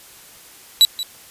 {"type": "tone with echo", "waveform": "40% pulse", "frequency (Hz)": 3929, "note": "B7", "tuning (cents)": -10, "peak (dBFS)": -6, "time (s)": [0.81, 0.85], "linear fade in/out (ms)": 0, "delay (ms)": 180, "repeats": 1, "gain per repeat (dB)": -15, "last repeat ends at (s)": 1.03, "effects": ["white hiss -44 dBFS RMS until 1.3 s", "resampled to 32000 Hz"]}